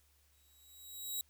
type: tone with exponential growth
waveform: 10% pulse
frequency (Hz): 3856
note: B7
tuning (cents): -42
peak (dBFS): -27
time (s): 0.33-1.21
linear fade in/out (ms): 1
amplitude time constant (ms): 190
effects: added 72 Hz sine -70 dBFS peak until 1.29 s + white hiss -72 dBFS RMS until 1.29 s